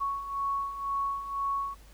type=beating tone pair; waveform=sine; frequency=1108.7 / 1110.7 Hz; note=C#6 / C#6; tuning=0 / +3 cents; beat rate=2 Hz; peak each=-36 / -30 dBFS; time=0-1.75 s; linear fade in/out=20 ms; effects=added 50 Hz sine -51 dBFS peak until 1.93 s + pink hiss -58 dBFS RMS until 1.93 s